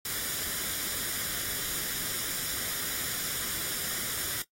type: noise with comb filter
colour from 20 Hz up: white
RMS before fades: -33 dBFS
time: 0.05-4.42 s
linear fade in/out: 2 ms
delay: 0.57 ms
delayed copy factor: +0.55
effects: noise-tail reverb RT60 0.1 s tail -18 dB re dry + AAC 48 kbps